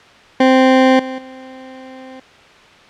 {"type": "tone with level steps", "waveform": "20% pulse", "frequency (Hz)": 260.8, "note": "C4", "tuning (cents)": -5, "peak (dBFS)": [-3, -18, -28], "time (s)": [0.4, 2.2], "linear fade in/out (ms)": 5, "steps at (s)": [0.99, 1.18], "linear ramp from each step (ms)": 5, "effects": ["white hiss -43 dBFS RMS until 2.89 s", "low-pass 3000 Hz 12 dB/octave"]}